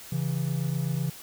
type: tone pair together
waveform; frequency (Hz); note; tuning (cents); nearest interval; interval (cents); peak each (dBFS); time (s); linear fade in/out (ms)
triangle; 136.84 / 164.81; C#3 / E3; -22 / 0; minor third; 322; -26 / -27; 0.12-1.1; 5
effects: white hiss -45 dBFS RMS until 1.22 s